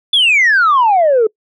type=exponential sweep; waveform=sine; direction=down; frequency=3525 to 421.2 Hz; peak=-6 dBFS; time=0.13-1.27 s; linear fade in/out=5 ms; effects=noise-tail reverb RT60 0.1 s tail -26 dB re dry + tanh soft clip ceiling -5 dBFS